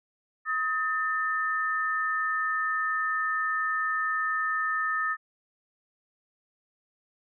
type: tone pair together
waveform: sine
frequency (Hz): 1265.7 / 1790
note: D#6 / A6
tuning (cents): +29 / +29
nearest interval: tritone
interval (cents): 600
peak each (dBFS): -28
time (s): 0.45-5.17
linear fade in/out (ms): 50
effects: none